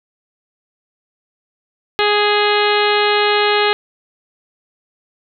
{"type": "harmonic tone with a mistuned harmonic", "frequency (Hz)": 415.3, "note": "G#4", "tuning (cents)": 0, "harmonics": [1, 2, 3, 4, 5, 6, 7, 8, 9, 10], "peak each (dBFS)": [-16, -19, -21, -22, -23, -24, -24, -25, -26, -26], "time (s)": [1.99, 3.73], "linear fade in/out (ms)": 0, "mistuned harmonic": 6, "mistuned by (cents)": 15, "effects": []}